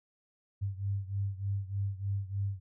sine beating tone pair, 98 / 101.3 Hz, G2 / G#2, 0 / -43 cents, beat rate 3.3 Hz, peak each -33 / -36 dBFS, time 0.61-2.6 s, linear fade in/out 20 ms, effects none

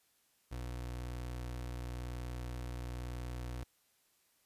30% pulse tone, 61 Hz, B1, 21 cents flat, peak -37 dBFS, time 0.51-3.64 s, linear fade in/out 10 ms, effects white hiss -73 dBFS RMS until 4.45 s + resampled to 32000 Hz

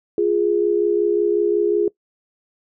sine tone pair together, 349 / 414.5 Hz, F4 / G#4, -1 / -3 cents, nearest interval minor third, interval 298 cents, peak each -19 / -17 dBFS, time 0.18-1.88 s, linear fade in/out 2 ms, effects noise-tail reverb RT60 0.1 s tail -22 dB re dry

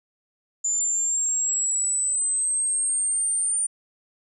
sine linear sweep, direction up, 7080 to 9080 Hz, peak -21 dBFS, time 0.64-3.67 s, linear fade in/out 10 ms, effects none

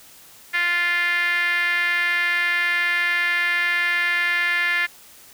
5% pulse tone with band-pass filter, 349.2 Hz, F4, in tune, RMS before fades -21 dBFS, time 0.53-4.87 s, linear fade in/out 20 ms, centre 1900 Hz, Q 5.7, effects white hiss -47 dBFS RMS until 5.33 s

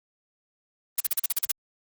blue noise bursts, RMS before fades -23 dBFS, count 9, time 0.98-1.516 s, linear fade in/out 5 ms, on 24 ms, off 40 ms, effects Opus 32 kbps

